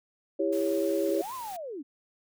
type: chord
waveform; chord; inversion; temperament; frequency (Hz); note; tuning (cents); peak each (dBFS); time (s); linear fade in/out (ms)
sine; C# diminished; first; equal with one note detuned; 329.6 / 399.3 / 554.4; E4 / G4 / C#5; 0 / +32 / 0; -29; 0.39-1.22; 10
type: noise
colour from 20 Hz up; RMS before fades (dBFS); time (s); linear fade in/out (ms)
white; -46; 0.52-1.57; 10
type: linear two-way sweep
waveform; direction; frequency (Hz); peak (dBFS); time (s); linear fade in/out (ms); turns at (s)
sine; up then down; 253.1 to 1077 to 253.1; -35; 1.08-1.83; 20; 1.34
effects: none